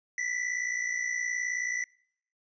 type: tone pair together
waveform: square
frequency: 1959 / 2018 Hz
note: B6 / B6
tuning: -15 / +37 cents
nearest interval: minor second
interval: 52 cents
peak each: -32 / -34 dBFS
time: 0.18-1.84 s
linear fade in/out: 2 ms
effects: noise-tail reverb RT60 0.6 s tail -24 dB re dry + resampled to 16000 Hz